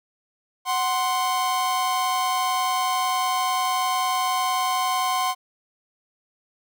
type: tone pair together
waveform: 45% pulse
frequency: 741.9 / 1047 Hz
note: F#5 / C6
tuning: +4 / +1 cents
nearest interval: tritone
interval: 597 cents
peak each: -25 / -23 dBFS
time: 0.65-5.35 s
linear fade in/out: 50 ms
effects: none